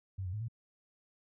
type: tone with pitch steps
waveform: sine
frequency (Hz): 95.6 / 90.3 / 106.2 / 115.2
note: G2 / F#2 / G#2 / A#2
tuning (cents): -43 / -42 / +39 / -20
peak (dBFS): -35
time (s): 0.18-0.484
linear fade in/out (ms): 10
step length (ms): 76
effects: none